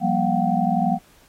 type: tone cluster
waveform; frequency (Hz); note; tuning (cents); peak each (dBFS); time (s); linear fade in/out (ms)
sine; 176.6 / 197.1 / 237.3 / 712 / 764; F3 / G3 / A#3 / F5 / G5; +20 / +10 / +31 / +33 / -45; -24; 0-0.99; 50
effects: pink hiss -55 dBFS RMS until 1.28 s + AAC 48 kbps